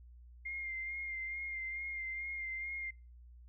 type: tone with vibrato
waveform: sine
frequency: 2113 Hz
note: C7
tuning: 16 cents sharp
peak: -38 dBFS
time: 0.45-2.91 s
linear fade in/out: 10 ms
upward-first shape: sine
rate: 2.3 Hz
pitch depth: 28 cents each way
effects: noise-tail reverb RT60 0.3 s tail -24 dB re dry + added 60 Hz sine -53 dBFS peak until 3.48 s